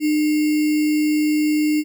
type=tone with sample-and-hold; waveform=sine; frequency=302.9 Hz; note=D#4; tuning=46 cents flat; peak=-15 dBFS; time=0-1.84 s; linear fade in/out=50 ms; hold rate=2450 Hz; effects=none